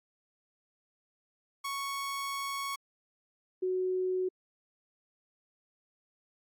sawtooth / sine tone pair in turn, 1108.7 / 370 Hz, C#6 / F#4, 0 / 0 cents, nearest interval octave + perfect fifth, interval 1900 cents, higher first, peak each -30 / -28 dBFS, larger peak second, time 1.64-2.76 / 3.62-4.29 s, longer first, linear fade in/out 10 ms, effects AAC 64 kbps

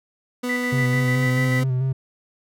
30% pulse tone with pitch glide, 247.4 to 256 Hz, B3 to C4, +3 to -38 cents, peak -21 dBFS, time 0.43-1.64 s, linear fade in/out 10 ms, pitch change +59 cents, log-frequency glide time 0.82-1.46 s
sine tone with tremolo, 1975.5 Hz, B6, in tune, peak -23 dBFS, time 0.49-1.61 s, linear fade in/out 5 ms, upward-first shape square, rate 6.8 Hz, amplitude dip 50%
triangle tone with vibrato, 130 Hz, C3, 11 cents flat, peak -17 dBFS, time 0.72-1.93 s, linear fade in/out 10 ms, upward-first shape square, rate 4.6 Hz, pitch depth 34 cents each way
effects none

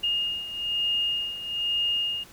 sine beating tone pair, 2839 / 2840.1 Hz, F7 / F7, +28 / +28 cents, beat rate 1.1 Hz, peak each -31 / -26 dBFS, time 0.03-2.24 s, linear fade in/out 10 ms, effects pink hiss -50 dBFS RMS until 2.32 s

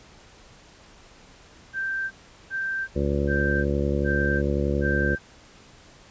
sine tone bursts, 1568 Hz, G6, in tune, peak -25 dBFS, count 5, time 1.73-5.19 s, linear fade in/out 50 ms, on 380 ms, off 390 ms
harmonic tone, 71 Hz, C#2, 42 cents sharp, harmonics 1 / 2 / 3 / 4 / 5 / 6 / 7 / 8, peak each -26 / -29 / -29 / -33 / -29 / -36 / -30 / -34 dBFS, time 2.95-5.16 s, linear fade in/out 20 ms
effects pink hiss -51 dBFS RMS until 6.1 s + resampled to 16000 Hz

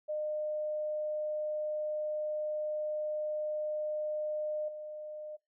sine tone with level steps, 608 Hz, D#5, 40 cents flat, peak -32 / -40 dBFS, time 0.08-5.37 s, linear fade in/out 20 ms, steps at 4.68 s, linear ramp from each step 5 ms, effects noise-tail reverb RT60 0.2 s tail -22 dB re dry

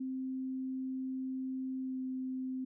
sine tone with pitch glide, 261.2 to 259.1 Hz, C4 to C4, -3 to -17 cents, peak -35 dBFS, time 0-2.65 s, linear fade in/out 10 ms, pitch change -14 cents, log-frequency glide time 1.81-2 s, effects none

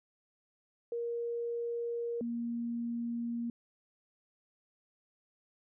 sine tone pair in turn, 470.5 / 235.2 Hz, A#4 / A#3, +16 / +16 cents, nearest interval octave, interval 1200 cents, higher first, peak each -33 / -33 dBFS, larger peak neither, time 0.92-2.21 / 2.21-3.5 s, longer neither, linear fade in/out 2 ms, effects none

